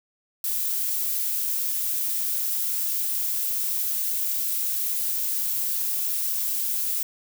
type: noise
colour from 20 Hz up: violet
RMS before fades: -26 dBFS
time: 0.44-7.03 s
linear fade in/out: 2 ms
effects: none